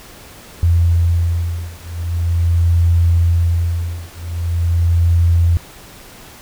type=beating tone pair; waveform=sine; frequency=84.9 / 85.33 Hz; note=F2 / F2; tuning=-48 / -40 cents; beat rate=0.43 Hz; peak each=-15 dBFS; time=0.63-5.57 s; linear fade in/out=0 ms; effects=pink hiss -39 dBFS RMS until 6.41 s